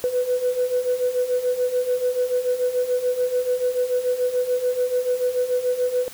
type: beating tone pair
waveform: sine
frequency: 493.9 / 500.8 Hz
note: B4 / B4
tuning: 0 / +24 cents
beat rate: 6.9 Hz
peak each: -24 / -20 dBFS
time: 0.04-6.08 s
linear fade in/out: 0 ms
effects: tanh soft clip ceiling -13 dBFS + white hiss -41 dBFS RMS until 6.13 s